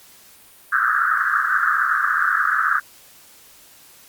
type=band-pass noise; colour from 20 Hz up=pink; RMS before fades=-19 dBFS; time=0.72-2.8 s; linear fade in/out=10 ms; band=1200 to 1700 Hz; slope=96 dB/octave; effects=white hiss -48 dBFS RMS until 4.08 s + Opus 48 kbps